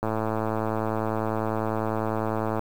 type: click train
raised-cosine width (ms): 1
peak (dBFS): -13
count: 283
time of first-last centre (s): 0.03-2.594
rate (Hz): 110
effects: 7-bit